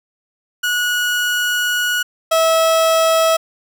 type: tone pair in turn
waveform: 30% pulse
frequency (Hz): 1459 / 649.9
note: F#6 / E5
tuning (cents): -25 / -25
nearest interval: octave + major second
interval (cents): 1400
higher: first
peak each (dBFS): -13 / -9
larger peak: second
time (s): 0.63-2.03 / 2.31-3.37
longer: first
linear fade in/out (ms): 10
effects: none